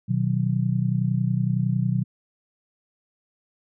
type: chord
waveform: sine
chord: B major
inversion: none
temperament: just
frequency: 123.47 / 154.34 / 185.21 Hz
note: B2 / D#3 / F#3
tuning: 0 / -14 / +2 cents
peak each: -23 / -26 / -25 dBFS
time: 0.08-2.04 s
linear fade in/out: 20 ms
effects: none